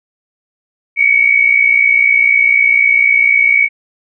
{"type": "tone pair together", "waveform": "sine", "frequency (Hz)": [2218, 2278], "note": ["C#7", "C#7"], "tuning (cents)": [0, 47], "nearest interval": "unison", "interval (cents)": 47, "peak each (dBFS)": -10, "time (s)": [0.96, 3.69], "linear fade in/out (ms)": 50, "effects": []}